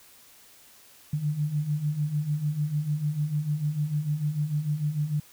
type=beating tone pair; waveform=sine; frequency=144.8 / 151.5 Hz; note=D3 / D#3; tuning=-24 / -46 cents; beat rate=6.7 Hz; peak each=-31 / -26 dBFS; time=1.13-5.2 s; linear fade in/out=5 ms; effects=white hiss -54 dBFS RMS until 5.32 s